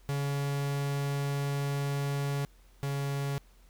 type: tone pair in turn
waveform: 45% pulse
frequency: 141 / 140.03 Hz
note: C#3 / C#3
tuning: +30 / +18 cents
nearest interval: unison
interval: 12 cents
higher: first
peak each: -29 / -30 dBFS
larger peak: first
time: 0.09-2.45 / 2.83-3.38 s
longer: first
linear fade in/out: 0 ms
effects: added 44 Hz sine -56 dBFS peak until 3.69 s + pink hiss -65 dBFS RMS until 3.69 s